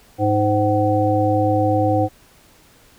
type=harmonic tone with a mistuned harmonic; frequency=103.83 Hz; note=G#2; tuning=in tune; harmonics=1 / 3 / 5 / 7; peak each=-20 / -20 / -20 / -20 dBFS; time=0.18-2.09 s; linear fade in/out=50 ms; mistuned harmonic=7; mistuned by=+63 cents; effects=pink hiss -51 dBFS RMS until 2.98 s